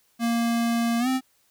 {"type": "tone with pitch glide", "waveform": "square", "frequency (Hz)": [233.1, 260.1], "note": ["A#3", "C4"], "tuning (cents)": [0, -10], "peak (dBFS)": -22, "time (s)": [0.19, 1.21], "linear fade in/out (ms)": 50, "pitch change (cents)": 190, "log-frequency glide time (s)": [0.99, 1.08], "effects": ["white hiss -65 dBFS RMS until 1.5 s"]}